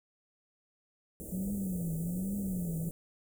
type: band-stop noise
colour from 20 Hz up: pink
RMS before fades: -43 dBFS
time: 1.2-2.91 s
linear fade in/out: 0 ms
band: 590 to 7700 Hz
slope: 48 dB/octave
type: tone with vibrato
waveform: sine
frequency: 180.8 Hz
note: F#3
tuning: 40 cents flat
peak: -32 dBFS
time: 1.32-2.89 s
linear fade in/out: 2 ms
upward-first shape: triangle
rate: 1.2 Hz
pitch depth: 210 cents each way
effects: none